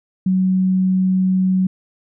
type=tone; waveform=sine; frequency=186.8 Hz; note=F#3; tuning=17 cents sharp; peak=-13 dBFS; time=0.26-1.67 s; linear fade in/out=5 ms; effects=none